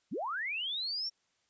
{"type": "linear sweep", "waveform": "sine", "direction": "up", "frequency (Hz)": [130.81, 5588], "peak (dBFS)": -33, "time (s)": [0.11, 1.1], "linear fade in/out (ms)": 20, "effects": ["white hiss -75 dBFS RMS until 1.49 s", "resampled to 16000 Hz"]}